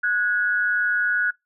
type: tone pair together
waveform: sine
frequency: 1462.3 / 1661.2 Hz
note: F#6 / G#6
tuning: -21 / 0 cents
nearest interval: major second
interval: 221 cents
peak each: -20 / -25 dBFS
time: 0.03-1.31 s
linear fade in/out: 10 ms
effects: noise-tail reverb RT60 0.2 s tail -24 dB re dry